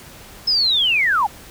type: linear sweep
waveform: sine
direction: down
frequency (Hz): 5210 to 761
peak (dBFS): -14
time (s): 0.47-1.27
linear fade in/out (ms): 10
effects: pink hiss -41 dBFS RMS until 1.5 s